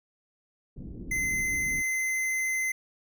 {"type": "low-pass noise", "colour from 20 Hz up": "pink", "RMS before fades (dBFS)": -39, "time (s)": [0.76, 1.82], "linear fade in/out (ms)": 10, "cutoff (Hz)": 330, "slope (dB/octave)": 24}
{"type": "tone", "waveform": "square", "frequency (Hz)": 2059, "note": "C7", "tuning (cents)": -28, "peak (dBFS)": -27, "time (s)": [1.11, 2.72], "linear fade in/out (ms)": 5}
{"effects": []}